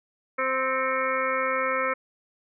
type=harmonic tone with a mistuned harmonic; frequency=261.6 Hz; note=C4; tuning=in tune; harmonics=1 / 2 / 4 / 5 / 6 / 7 / 8 / 9; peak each=-39 / -28 / -32 / -28 / -37 / -33 / -31 / -39 dBFS; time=0.38-1.94 s; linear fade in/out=10 ms; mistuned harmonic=8; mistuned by=+74 cents; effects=none